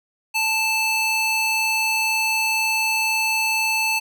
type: tone with high-pass filter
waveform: square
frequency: 879 Hz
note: A5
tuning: 2 cents flat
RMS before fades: -21 dBFS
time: 0.34-4 s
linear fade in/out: 20 ms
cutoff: 1800 Hz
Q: 9.6
effects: none